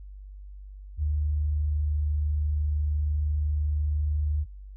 sine tone, 74.9 Hz, D2, 35 cents sharp, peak -23 dBFS, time 0.97-4.46 s, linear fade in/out 50 ms, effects added 49 Hz sine -40 dBFS peak until 4.76 s

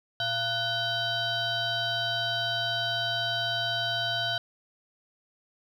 sine tone with frequency modulation, 2290 Hz, D7, 44 cents flat, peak -26 dBFS, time 0.2-4.38 s, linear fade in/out 2 ms, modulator 802 Hz, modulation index 2.4, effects 9-bit

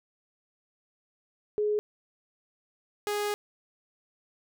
sine / sawtooth tone pair in turn, 420 / 414 Hz, G#4 / G#4, +19 / -5 cents, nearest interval unison, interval 24 cents, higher first, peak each -24 dBFS, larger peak neither, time 1.58-1.79 / 3.07-3.34 s, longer second, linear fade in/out 0 ms, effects none

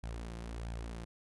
sawtooth tone with flanger, 57.2 Hz, A#1, 32 cents flat, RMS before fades -42 dBFS, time 0.03-1.05 s, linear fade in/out 10 ms, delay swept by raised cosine 1.2 to 5.8 ms, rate 1.5 Hz, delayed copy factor +0.55, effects resampled to 24000 Hz

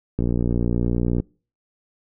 click train, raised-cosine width 3 ms, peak -9 dBFS, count 61, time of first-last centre 0.19-1.2 s, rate 59.4 Hz, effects noise-tail reverb RT60 0.4 s tail -26 dB re dry

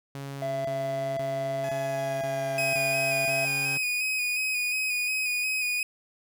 sawtooth tone bursts, 138.59 Hz, C#3, in tune, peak -31 dBFS, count 7, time 0.15-3.776 s, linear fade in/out 0 ms, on 500 ms, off 21 ms
triangle tone, 670 Hz, E5, 28 cents sharp, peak -26 dBFS, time 0.42-3.45 s, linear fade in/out 2 ms
20% pulse tone with pitch glide, 846 to 789.3 Hz, G#5 to G5, +32 to +12 cents, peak -34 dBFS, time 1.64-3.76 s, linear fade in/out 0 ms, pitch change -120 cents, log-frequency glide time 1.76-2.86 s
40% pulse tone with vibrato, 2497 Hz, D#7, 6 cents sharp, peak -25 dBFS, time 2.58-5.83 s, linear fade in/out 2 ms, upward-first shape square, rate 2.8 Hz, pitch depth 23 cents each way
effects none

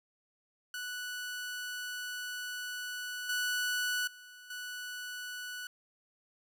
sawtooth tone with level steps, 1480 Hz, F#6, in tune, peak -34 / -27 / -47 / -36 dBFS, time 0.74-5.67 s, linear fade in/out 2 ms, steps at 3.29 / 4.07 / 4.5 s, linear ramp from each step 5 ms, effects none

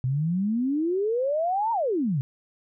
sine exponential two-way sweep, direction up then down, 123.8 to 944 to 123.8 Hz, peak -22 dBFS, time 0.04-2.21 s, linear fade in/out 0 ms, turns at 1.72 s, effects none

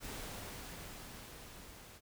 pink noise with level ramp, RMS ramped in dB -44 to -55 dBFS, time 0-2.01 s, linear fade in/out 50 ms, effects none

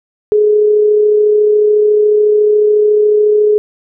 sine tone with amplitude modulation, 421.3 Hz, G#4, 25 cents sharp, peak -5 dBFS, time 0.32-3.58 s, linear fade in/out 0 ms, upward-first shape sine, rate 34 Hz, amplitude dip 30%, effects none

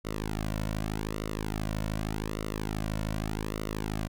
sawtooth tone with flanger, 53 Hz, G#1, 36 cents sharp, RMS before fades -33 dBFS, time 0.04-4.08 s, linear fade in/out 20 ms, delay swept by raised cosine 1.2 to 2.5 ms, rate 0.84 Hz, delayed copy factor -0.85, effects none

